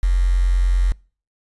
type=tone with quantisation; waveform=sine; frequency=45 Hz; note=F#1; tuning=47 cents flat; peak=-13 dBFS; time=0.03-0.92 s; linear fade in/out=0 ms; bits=6; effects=noise-tail reverb RT60 0.4 s tail -25 dB re dry + resampled to 24000 Hz